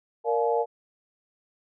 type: chord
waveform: sine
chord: Bb dominant seventh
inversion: none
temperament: equal with one note detuned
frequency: 466.2 / 587.3 / 698.5 / 852 Hz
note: Bb4 / D5 / F5 / Ab5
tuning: 0 / 0 / 0 / +44 cents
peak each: -24 / -30 / -29 / -28 dBFS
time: 0.24-0.66 s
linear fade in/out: 50 ms
effects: none